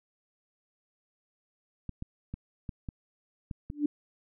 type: clicks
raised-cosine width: 5 ms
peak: -24 dBFS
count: 7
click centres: 1.893 / 2.024 / 2.34 / 2.692 / 2.888 / 3.512 / 3.701 s
type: tone with exponential growth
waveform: sine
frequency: 293.7 Hz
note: D4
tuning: in tune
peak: -20 dBFS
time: 3.71-3.86 s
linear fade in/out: 5 ms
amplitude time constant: 31 ms
effects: none